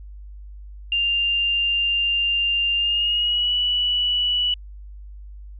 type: tone with pitch glide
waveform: sine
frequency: 2794 to 2950 Hz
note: F7 to F#7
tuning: 0 to -6 cents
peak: -18 dBFS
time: 0.92-4.54 s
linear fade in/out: 2 ms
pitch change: +94 cents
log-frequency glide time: 2.76-3.54 s
effects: added 50 Hz sine -36 dBFS peak until 5.59 s